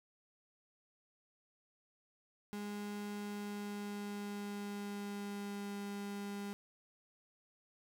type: tone with pitch glide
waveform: 35% pulse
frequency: 205.9 to 201.9 Hz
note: G#3 to G#3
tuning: -15 to -49 cents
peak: -39 dBFS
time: 2.53-6.53 s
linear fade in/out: 0 ms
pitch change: -34 cents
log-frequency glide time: 3.12-5.77 s
effects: none